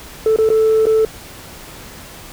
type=tone with dropouts; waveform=sine; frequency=440 Hz; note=A4; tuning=in tune; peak=-8 dBFS; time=0.26-1.05 s; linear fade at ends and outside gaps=2 ms; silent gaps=0.362-0.386 / 0.49-0.501 / 0.856-0.867 s; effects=tanh soft clip ceiling -8 dBFS + pink hiss -36 dBFS RMS until 2.32 s